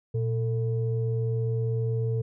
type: tone pair together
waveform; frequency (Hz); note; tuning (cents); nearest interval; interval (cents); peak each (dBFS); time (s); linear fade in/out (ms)
sine; 118.2 / 446.3; A#2 / A4; +24 / +25; octave + major seventh; 2301; -24 / -31; 0.14-2.22; 10
effects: tanh soft clip ceiling -17 dBFS